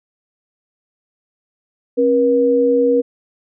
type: tone pair together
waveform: sine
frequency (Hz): 269.7 / 480.5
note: C#4 / B4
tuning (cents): -47 / -48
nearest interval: minor seventh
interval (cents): 999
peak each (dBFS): -17 / -12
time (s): 1.97-3.02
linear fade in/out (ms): 20
effects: none